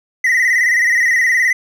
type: tone with vibrato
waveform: triangle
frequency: 1944 Hz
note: B6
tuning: 28 cents flat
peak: -9 dBFS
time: 0.24-1.53 s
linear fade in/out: 5 ms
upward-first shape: square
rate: 19 Hz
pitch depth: 61 cents each way
effects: none